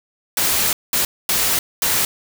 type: noise bursts at uneven times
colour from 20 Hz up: white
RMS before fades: -18 dBFS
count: 4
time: 0.37-0.73 / 0.93-1.05 / 1.29-1.59 / 1.82-2.05 s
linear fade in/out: 2 ms
effects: none